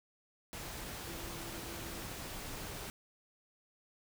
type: tone in noise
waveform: sine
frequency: 336.3 Hz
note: E4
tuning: 35 cents sharp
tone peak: -51 dBFS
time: 1.06-2.02 s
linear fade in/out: 0 ms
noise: pink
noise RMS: -44 dBFS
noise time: 0.53-2.9 s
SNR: -10 dB
effects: none